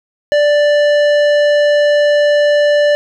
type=tone with tanh clipping; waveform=sine; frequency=587.3 Hz; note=D5; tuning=in tune; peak=-10 dBFS; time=0.32-2.95 s; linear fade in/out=0 ms; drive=14 dB; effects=none